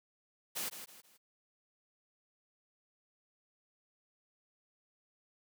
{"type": "noise with echo", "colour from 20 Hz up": "white", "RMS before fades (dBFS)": -38, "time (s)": [0.55, 0.7], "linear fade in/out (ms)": 20, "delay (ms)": 160, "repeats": 3, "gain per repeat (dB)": -9, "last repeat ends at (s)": 1.18, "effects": ["high-pass 100 Hz 12 dB/octave"]}